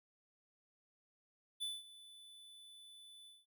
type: tone with ADSR envelope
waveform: square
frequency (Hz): 3490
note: A7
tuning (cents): -15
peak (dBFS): -38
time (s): 1.6-3.46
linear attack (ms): 26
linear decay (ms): 200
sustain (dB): -18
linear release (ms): 190
effects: none